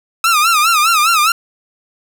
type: tone with vibrato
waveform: sawtooth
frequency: 1284 Hz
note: E6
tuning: 46 cents flat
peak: -6 dBFS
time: 0.24-1.32 s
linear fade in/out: 2 ms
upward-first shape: sine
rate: 4.9 Hz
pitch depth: 130 cents each way
effects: none